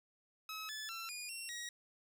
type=tone with pitch steps; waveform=15% pulse; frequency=1284 / 1730 / 1348 / 2444 / 2730 / 1899 Hz; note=E6 / A6 / E6 / D#7 / F7 / A#6; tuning=-46 / -30 / +38 / -32 / -40 / +32 cents; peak=-36 dBFS; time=0.49-1.69 s; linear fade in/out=2 ms; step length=200 ms; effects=none